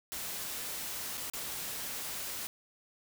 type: noise with dropouts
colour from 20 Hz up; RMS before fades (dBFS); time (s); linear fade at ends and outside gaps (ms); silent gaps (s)
white; -39; 0.12-2.47; 0; 1.173-1.177 / 1.299-1.335
effects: none